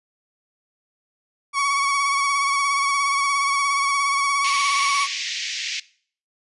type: tone with vibrato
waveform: 30% pulse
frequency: 1119 Hz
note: C#6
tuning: 16 cents sharp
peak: -16 dBFS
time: 1.53-5.08 s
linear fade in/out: 50 ms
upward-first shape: sine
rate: 17 Hz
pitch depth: 35 cents each way
type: band-pass noise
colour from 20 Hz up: pink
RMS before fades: -28 dBFS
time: 4.44-5.8 s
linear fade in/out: 5 ms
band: 2000 to 6500 Hz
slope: 48 dB/octave
effects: noise-tail reverb RT60 0.5 s tail -20 dB re dry + resampled to 24000 Hz